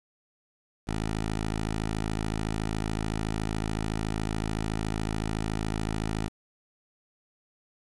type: tone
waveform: 10% pulse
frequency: 53.8 Hz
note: A1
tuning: 38 cents flat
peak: -20 dBFS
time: 0.87-6.29 s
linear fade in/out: 20 ms
effects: resampled to 24000 Hz + 8-bit